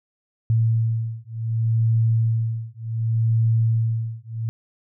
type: beating tone pair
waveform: sine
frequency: 113 / 113.67 Hz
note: A2 / A#2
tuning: +47 / -43 cents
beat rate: 0.67 Hz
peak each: -21 dBFS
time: 0.5-4.49 s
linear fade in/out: 0 ms
effects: none

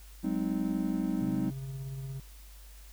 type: chord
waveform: triangle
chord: Ab dominant seventh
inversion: third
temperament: just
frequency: 186.89 / 207.7 / 259.6 / 311.5 Hz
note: Gb3 / Ab3 / C4 / Eb4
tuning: +18 / 0 / -13 / +2 cents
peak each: -32 dBFS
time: 0.23-1.51 s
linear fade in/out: 20 ms
type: tone with tremolo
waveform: triangle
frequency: 134.6 Hz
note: C3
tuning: 49 cents sharp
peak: -33 dBFS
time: 1.21-2.2 s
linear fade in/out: 2 ms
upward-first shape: sine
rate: 17 Hz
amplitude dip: 30%
effects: added 50 Hz sine -48 dBFS peak until 2.92 s + white hiss -57 dBFS RMS until 2.92 s

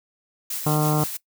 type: noise with tremolo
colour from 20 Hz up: blue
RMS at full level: -28 dBFS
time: 0.5-1.17 s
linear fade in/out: 5 ms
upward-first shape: sine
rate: 6.1 Hz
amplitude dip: 40%
type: harmonic tone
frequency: 151.7 Hz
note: D#3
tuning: 44 cents flat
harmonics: 1 / 2 / 3 / 4 / 5 / 6 / 7 / 8 / 9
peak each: -20 / -26 / -28 / -31 / -29 / -34 / -33 / -36 / -36 dBFS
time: 0.66-1.04 s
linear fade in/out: 5 ms
effects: noise-tail reverb RT60 0.1 s tail -20 dB re dry

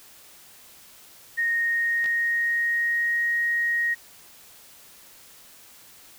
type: tone with pitch glide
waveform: sine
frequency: 1858 to 1878.5 Hz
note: A#6 to A#6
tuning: -6 to +13 cents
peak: -21 dBFS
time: 1.37-3.95 s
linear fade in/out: 20 ms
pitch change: +19 cents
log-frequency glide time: 1.56-3.22 s
type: clicks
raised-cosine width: 0.2 ms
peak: -21 dBFS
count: 2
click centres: 2.043 / 2.06 s
effects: white hiss -50 dBFS RMS until 6.18 s

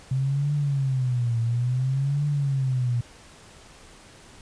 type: tone with vibrato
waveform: sine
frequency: 130 Hz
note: C3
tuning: 11 cents flat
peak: -21 dBFS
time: 0.11-3.01 s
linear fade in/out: 5 ms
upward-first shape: triangle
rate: 0.58 Hz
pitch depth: 220 cents each way
effects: pink hiss -49 dBFS RMS until 4.41 s + resampled to 22050 Hz

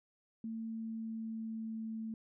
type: tone with pitch glide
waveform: sine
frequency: 224.7 to 222.2 Hz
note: A3 to A3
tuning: +37 to +17 cents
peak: -38 dBFS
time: 0.44-2.14 s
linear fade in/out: 2 ms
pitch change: -20 cents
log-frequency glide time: 0.57-1.86 s
effects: none

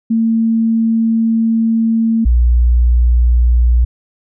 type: tone pair in turn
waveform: sine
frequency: 226 / 59.86 Hz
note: A3 / A#1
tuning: +47 / +47 cents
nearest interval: octave + major seventh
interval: 2300 cents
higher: first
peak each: -10 / -7 dBFS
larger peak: second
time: 0.1-2.25 / 2.25-3.85 s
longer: first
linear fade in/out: 10 ms
effects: none

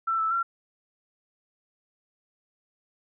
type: tone with pitch steps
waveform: sine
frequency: 1337 / 1315 / 1365 Hz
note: E6 / E6 / F6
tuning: +24 / -5 / -40 cents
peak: -23 dBFS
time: 0.07-0.43 s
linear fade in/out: 10 ms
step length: 120 ms
effects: none

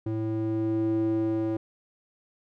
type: tone with band-pass filter sweep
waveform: square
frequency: 110 Hz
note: A2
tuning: in tune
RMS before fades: -27 dBFS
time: 0.06-1.57 s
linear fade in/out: 5 ms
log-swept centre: 250 to 390 Hz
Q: 3.5
effects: none

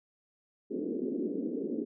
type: band-pass noise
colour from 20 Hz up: pink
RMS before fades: -34 dBFS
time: 0.7-1.85 s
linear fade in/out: 20 ms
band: 220 to 440 Hz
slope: 48 dB/octave
effects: none

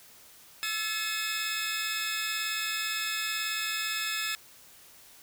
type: tone cluster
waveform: 25% pulse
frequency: 1325 / 1720 / 2162 / 2571 / 3694 Hz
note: E6 / A6 / C#7 / E7 / A#7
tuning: +9 / -40 / -44 / -44 / -16 cents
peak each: -35 / -31 / -37 / -30 / -34 dBFS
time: 0.63-4.35 s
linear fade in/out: 0 ms
effects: white hiss -54 dBFS RMS until 5.22 s

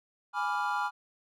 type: chord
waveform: triangle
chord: G# diminished seventh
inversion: none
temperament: equal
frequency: 830.6 / 987.8 / 1174.7 / 1396.9 Hz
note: G#5 / B5 / D6 / F6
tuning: 0 / 0 / 0 / 0 cents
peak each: -31 / -32 / -34 / -32 dBFS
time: 0.33-0.91 s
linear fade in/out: 50 ms
effects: none

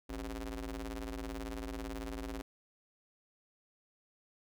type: ring-modulated tone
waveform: sawtooth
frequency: 112.7 Hz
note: A2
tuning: 42 cents sharp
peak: -32 dBFS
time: 0.09-2.42 s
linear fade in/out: 10 ms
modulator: 160 Hz
effects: none

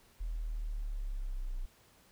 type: linear sweep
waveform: sine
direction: down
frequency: 41.2 to 30.19 Hz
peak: -34 dBFS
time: 0.2-1.66 s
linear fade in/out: 10 ms
effects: pink hiss -64 dBFS RMS until 2.11 s

